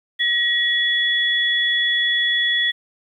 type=tone pair together; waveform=sine; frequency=1907 / 3390 Hz; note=A#6 / G#7; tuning=+39 / +35 cents; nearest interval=minor seventh; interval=996 cents; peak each=-19 dBFS; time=0.19-2.72 s; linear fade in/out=20 ms; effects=9-bit